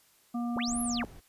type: harmonic tone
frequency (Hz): 238.2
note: A#3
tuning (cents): +38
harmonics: 1 / 3 / 5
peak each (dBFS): -30 / -40 / -44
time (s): 0.34-1.04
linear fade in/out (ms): 10
type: linear two-way sweep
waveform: sine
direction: up then down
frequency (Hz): 58.27 to 11430 to 58.27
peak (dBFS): -33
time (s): 0.56-1.05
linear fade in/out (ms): 0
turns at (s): 0.81
type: noise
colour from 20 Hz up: brown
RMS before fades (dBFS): -47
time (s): 0.67-1.21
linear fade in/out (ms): 20
effects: white hiss -64 dBFS RMS until 1.28 s + resampled to 32000 Hz